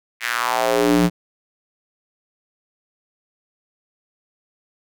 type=tone with high-pass filter sweep; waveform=square; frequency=59.2 Hz; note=A#1; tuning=27 cents sharp; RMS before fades=-18 dBFS; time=0.2-1.1 s; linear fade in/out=50 ms; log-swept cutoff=2100 to 180 Hz; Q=2.9; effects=none